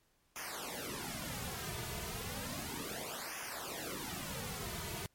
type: noise with flanger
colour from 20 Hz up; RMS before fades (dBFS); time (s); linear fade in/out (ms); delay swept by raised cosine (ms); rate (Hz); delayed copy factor
pink; -42; 0.36-5.06; 0; 0.24 to 3.74; 0.33; -0.95
effects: pink hiss -74 dBFS RMS until 5.14 s + MP3 64 kbps